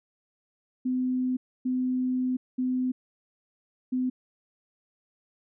sine tone bursts at uneven times, 254.5 Hz, C4, 48 cents flat, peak -24 dBFS, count 4, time 0.85-1.37 / 1.65-2.37 / 2.58-2.92 / 3.92-4.1 s, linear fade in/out 10 ms, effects none

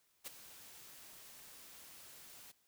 white noise with ADSR envelope, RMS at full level -43 dBFS, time 0.24-2.52 s, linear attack 31 ms, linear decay 12 ms, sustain -13 dB, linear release 10 ms, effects white hiss -75 dBFS RMS until 2.67 s

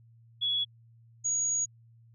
sine tone pair in turn, 3372 / 6715 Hz, G#7 / G#8, +26 / +18 cents, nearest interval octave, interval 1192 cents, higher second, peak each -26 dBFS, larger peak neither, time 0.41-0.65 / 1.24-1.66 s, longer second, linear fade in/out 20 ms, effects added 115 Hz sine -55 dBFS peak until 2.14 s

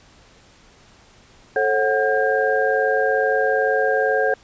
sine tone cluster, 438.6 / 541 / 739 / 1605 Hz, A4 / C#5 / F#5 / G6, -6 / -42 / -2 / +40 cents, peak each -21 / -21 / -23 / -22 dBFS, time 1.56-4.34 s, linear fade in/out 2 ms, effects pink hiss -51 dBFS RMS until 4.43 s + resampled to 16000 Hz

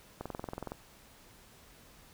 click train, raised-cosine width 1 ms, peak -24 dBFS, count 12, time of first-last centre 0.21-0.719 s, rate 21.6 Hz, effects pink hiss -58 dBFS RMS until 2.13 s

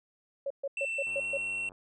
sine tone bursts, 554.4 Hz, C#5, in tune, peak -30 dBFS, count 6, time 0.46-1.374 s, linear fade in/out 5 ms, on 44 ms, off 130 ms
triangle tone with pitch glide, 2682 to 2718 Hz, E7 to F7, +29 to -48 cents, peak -30 dBFS, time 0.77-1.69 s, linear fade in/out 2 ms, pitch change +23 cents, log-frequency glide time 1.02-1.25 s
click train, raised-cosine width 1 ms, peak -39 dBFS, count 62, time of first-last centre 1.07-1.719 s, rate 94 Hz
effects resampled to 22050 Hz

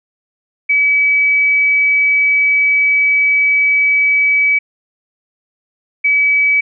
sine tone pair in turn, 2285 / 2285 Hz, D7 / D7, -48 / -48 cents, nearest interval unison, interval 0 cents, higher neither, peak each -9 dBFS, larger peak neither, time 0.69-4.59 / 6.04-6.61 s, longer first, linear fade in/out 10 ms, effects none

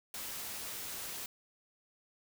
white noise, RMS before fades -42 dBFS, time 0.14-1.26 s, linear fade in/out 2 ms, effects none

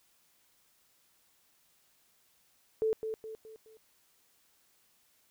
sine tone with echo, 440 Hz, A4, in tune, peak -26 dBFS, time 2.82-2.93 s, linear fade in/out 0 ms, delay 210 ms, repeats 4, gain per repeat -7 dB, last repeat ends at 3.77 s, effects white hiss -69 dBFS RMS until 5.3 s

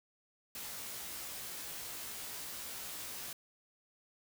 white noise with comb filter, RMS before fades -44 dBFS, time 0.55-3.33 s, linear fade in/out 2 ms, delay 17 ms, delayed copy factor +1, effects none

